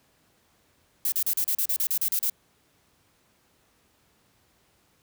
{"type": "noise bursts", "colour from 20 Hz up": "violet", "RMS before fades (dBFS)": -25, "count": 12, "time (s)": [1.05, 2.298], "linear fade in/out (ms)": 2, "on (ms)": 71, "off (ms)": 36, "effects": ["pink hiss -65 dBFS RMS until 5.02 s", "high-pass 60 Hz 12 dB/octave"]}